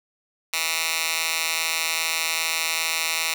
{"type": "tone with high-pass filter", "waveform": "10% pulse", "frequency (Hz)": 162.5, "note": "E3", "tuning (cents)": -24, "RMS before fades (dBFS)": -25, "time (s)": [0.53, 3.34], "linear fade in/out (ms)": 5, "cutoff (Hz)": 2300, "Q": 0.93, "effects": []}